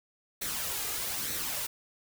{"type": "noise with flanger", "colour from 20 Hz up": "white", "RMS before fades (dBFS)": -34, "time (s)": [0.41, 1.67], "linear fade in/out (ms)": 10, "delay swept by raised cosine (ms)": [0.49, 2.49], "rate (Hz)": 1.1, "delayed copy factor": 0.5, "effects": []}